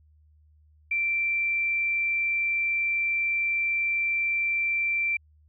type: tone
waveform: sine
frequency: 2349 Hz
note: D7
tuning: in tune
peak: -23 dBFS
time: 0.91-5.17 s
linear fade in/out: 5 ms
effects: added 76 Hz sine -56 dBFS peak until 5.48 s